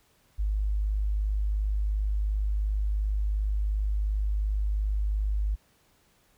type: tone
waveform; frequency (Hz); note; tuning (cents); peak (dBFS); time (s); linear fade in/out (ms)
sine; 51.4; G#1; -17; -24; 0.38-5.56; 20
effects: pink hiss -65 dBFS RMS until 6.37 s